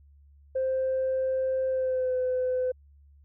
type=tone with pitch glide; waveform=sine; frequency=523.3 to 507.8 Hz; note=C5 to B4; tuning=0 to +48 cents; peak=-23 dBFS; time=0.55-2.72 s; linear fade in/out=10 ms; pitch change=-52 cents; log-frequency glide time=1.68-2.15 s; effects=tanh soft clip ceiling -21 dBFS + added 71 Hz sine -53 dBFS peak until 3.24 s